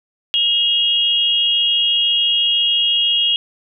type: tone pair together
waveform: sine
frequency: 2856 / 3282 Hz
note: F7 / G#7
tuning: +38 / -21 cents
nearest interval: major second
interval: 241 cents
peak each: -16 dBFS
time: 0.34-3.36 s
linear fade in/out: 0 ms
effects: none